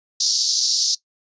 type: band-pass noise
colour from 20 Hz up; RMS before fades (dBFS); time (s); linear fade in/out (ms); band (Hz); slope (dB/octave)
white; -20; 0.2-0.95; 5; 4300 to 6000; 48
effects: noise-tail reverb RT60 0.1 s tail -19 dB re dry + resampled to 16000 Hz